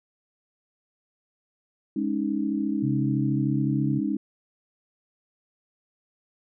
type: chord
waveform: sine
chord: Ab suspended fourth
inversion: none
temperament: equal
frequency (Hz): 207.7 / 277.2 / 311.1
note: Ab3 / Db4 / Eb4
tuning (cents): 0 / 0 / 0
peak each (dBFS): -28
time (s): 1.96-4.17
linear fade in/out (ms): 5
type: tone with pitch glide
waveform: sine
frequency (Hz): 134.8 to 138.99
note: C#3 to C#3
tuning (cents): -48 to +5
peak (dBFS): -25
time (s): 2.82-4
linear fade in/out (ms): 20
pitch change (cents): +53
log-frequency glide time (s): 3.24-3.8
effects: none